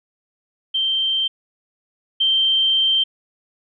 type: tone pair in turn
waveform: sine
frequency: 3136 / 3136 Hz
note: G7 / G7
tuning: 0 / 0 cents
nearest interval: unison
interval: 0 cents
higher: neither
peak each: -17 / -14 dBFS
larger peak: second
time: 0.74-1.28 / 2.2-3.04 s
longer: second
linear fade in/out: 10 ms
effects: none